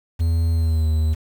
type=tone with pitch glide; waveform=triangle; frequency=82.41 to 78.69 Hz; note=E2 to D#2; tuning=0 to +20 cents; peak=-14 dBFS; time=0.19-1.15 s; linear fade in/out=20 ms; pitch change=-80 cents; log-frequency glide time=0.53-0.88 s; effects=7-bit